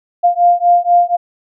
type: beating tone pair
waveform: sine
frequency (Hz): 698.5 / 702.6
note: F5 / F5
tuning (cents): 0 / +10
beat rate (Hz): 4.1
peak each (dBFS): -11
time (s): 0.23-1.17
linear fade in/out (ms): 20
effects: none